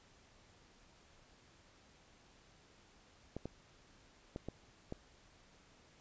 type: clicks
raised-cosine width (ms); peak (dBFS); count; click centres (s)
2; -28; 5; 3.366 / 3.456 / 4.361 / 4.486 / 4.924
effects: pink hiss -65 dBFS RMS until 6 s + resampled to 16000 Hz